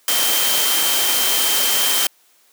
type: tone in noise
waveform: sine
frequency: 3136 Hz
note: G7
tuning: in tune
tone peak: -22 dBFS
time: 0.08-2.07 s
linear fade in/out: 2 ms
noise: white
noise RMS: -18 dBFS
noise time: 0.08-2.07 s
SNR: -7 dB
effects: white hiss -56 dBFS RMS until 2.52 s + high-pass 300 Hz 12 dB/octave